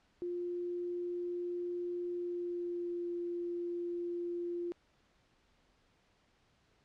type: tone with pitch glide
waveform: sine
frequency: 351.7 to 347.5 Hz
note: F4 to F4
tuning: +12 to -9 cents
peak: -35 dBFS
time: 0.22-4.72 s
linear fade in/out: 0 ms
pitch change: -21 cents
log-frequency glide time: 2.09-3.11 s
effects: pink hiss -71 dBFS RMS until 6.84 s + low-pass 5000 Hz 12 dB/octave